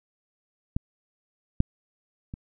clicks, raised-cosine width 5 ms, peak -13 / -7 / -23 dBFS, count 3, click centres 0.765 / 1.604 / 2.339 s, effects none

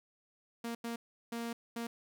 sawtooth tone bursts at uneven times, 233.1 Hz, A#3, in tune, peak -33 dBFS, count 4, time 0.64-0.75 / 0.84-0.96 / 1.32-1.53 / 1.76-1.87 s, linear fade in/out 5 ms, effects none

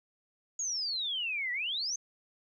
sine exponential two-way sweep, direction down then up, 6830 to 1910 to 6440 Hz, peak -31 dBFS, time 0.59-1.96 s, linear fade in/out 5 ms, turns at 1.52 s, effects 12-bit

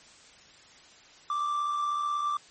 triangle tone with amplitude modulation, 1174.7 Hz, D6, in tune, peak -23 dBFS, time 1.3-2.37 s, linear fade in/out 2 ms, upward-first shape sine, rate 76.4 Hz, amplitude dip 40%, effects white hiss -54 dBFS RMS until 2.5 s + MP3 32 kbps

